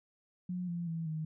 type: tone with pitch steps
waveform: sine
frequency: 180 / 171.97 / 164.3 / 156.97 Hz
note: F#3 / F3 / E3 / D#3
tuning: -47 / -26 / -5 / +16 cents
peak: -34 dBFS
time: 0.49-1.25 s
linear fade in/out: 5 ms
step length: 190 ms
effects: none